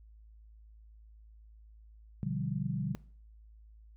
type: chord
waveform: sine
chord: G dominant seventh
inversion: first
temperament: equal with one note detuned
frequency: 123.47 / 146.83 / 174.61 / 195.32 Hz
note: B2 / D3 / F3 / G3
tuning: 0 / 0 / 0 / -6 cents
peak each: -38 / -35 / -38 / -38 dBFS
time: 2.23-2.95 s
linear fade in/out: 0 ms
effects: noise-tail reverb RT60 0.5 s tail -21 dB re dry + added 54 Hz sine -53 dBFS peak until 3.96 s